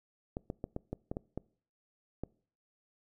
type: clicks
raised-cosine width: 2 ms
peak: -23 dBFS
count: 9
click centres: 0.369 / 0.501 / 0.641 / 0.764 / 0.93 / 1.115 / 1.169 / 1.376 / 2.236 s
effects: noise-tail reverb RT60 0.5 s tail -24 dB re dry